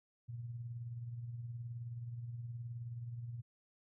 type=tone with tremolo; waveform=sine; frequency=118.6 Hz; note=A#2; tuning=30 cents sharp; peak=-39 dBFS; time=0.28-3.42 s; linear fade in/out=20 ms; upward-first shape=triangle; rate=19 Hz; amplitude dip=55%; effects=none